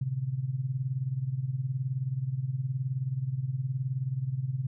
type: tone with tremolo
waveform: sine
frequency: 130.81 Hz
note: C3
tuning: in tune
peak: -25 dBFS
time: 0.01-4.67 s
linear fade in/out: 5 ms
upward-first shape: sine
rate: 19 Hz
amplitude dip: 75%
effects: none